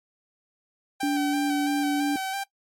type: tone with vibrato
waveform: sawtooth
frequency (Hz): 777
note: G5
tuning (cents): -16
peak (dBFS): -24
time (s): 1-2.44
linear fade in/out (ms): 10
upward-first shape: square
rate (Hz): 3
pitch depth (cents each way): 26
type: tone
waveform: sine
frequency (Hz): 288.6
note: D4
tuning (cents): -30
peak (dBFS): -22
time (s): 1.03-2.16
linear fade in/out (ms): 2
effects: noise-tail reverb RT60 0.1 s tail -20 dB re dry + MP3 64 kbps